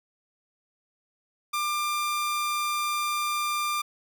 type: tone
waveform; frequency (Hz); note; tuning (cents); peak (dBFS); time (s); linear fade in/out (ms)
sawtooth; 1193; D6; +27; -22; 1.53-3.82; 10
effects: none